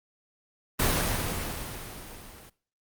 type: noise with level ramp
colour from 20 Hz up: pink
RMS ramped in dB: -23 to -49 dBFS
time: 0.79-2.5 s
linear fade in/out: 10 ms
effects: noise-tail reverb RT60 0.4 s tail -20 dB re dry + Opus 32 kbps